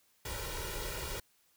pink noise with comb filter, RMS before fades -39 dBFS, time 0.25-1.2 s, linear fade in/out 5 ms, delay 2.1 ms, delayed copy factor +1, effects white hiss -70 dBFS RMS until 1.56 s

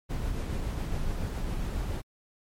brown noise with tremolo, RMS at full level -30 dBFS, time 0.09-2.02 s, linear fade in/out 20 ms, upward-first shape triangle, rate 7.2 Hz, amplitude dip 25%, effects MP3 64 kbps

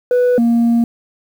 sine tone pair in turn, 493.9 / 234 Hz, B4 / A#3, 0 / +7 cents, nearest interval octave + minor second, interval 1293 cents, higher first, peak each -7 dBFS, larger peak neither, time 0.11-0.38 / 0.38-0.84 s, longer second, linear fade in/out 2 ms, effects tanh soft clip ceiling -9 dBFS + 7-bit

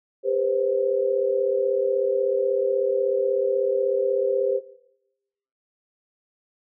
sine tone cluster, 399.7 / 489.7 / 526 Hz, G4 / B4 / C5, +34 / -15 / +9 cents, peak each -24 / -27 / -23 dBFS, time 0.23-4.61 s, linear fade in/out 50 ms, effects noise-tail reverb RT60 1.0 s tail -21 dB re dry

